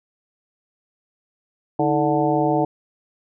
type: harmonic tone with a mistuned harmonic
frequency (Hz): 146.83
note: D3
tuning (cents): 0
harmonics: 1 / 2 / 3 / 4 / 5 / 6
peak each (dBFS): -26 / -21 / -24 / -25 / -22 / -26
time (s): 1.79-2.65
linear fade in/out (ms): 5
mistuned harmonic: 2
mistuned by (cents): +130
effects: none